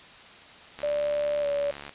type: click train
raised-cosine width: 0.3 ms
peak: -23 dBFS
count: 80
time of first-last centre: 0.79-1.893 s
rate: 71.6 Hz
type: tone with pitch glide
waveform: sine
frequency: 587 to 572.3 Hz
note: D5 to D5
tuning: -1 to -45 cents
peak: -24 dBFS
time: 0.83-1.71 s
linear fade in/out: 5 ms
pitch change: -44 cents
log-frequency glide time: 1.41-1.46 s
effects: white hiss -48 dBFS RMS until 1.94 s + resampled to 8000 Hz